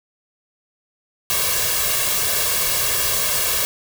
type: noise with comb filter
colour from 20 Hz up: white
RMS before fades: -20 dBFS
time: 1.3-3.65 s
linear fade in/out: 0 ms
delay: 1.8 ms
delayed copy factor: +0.75
effects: none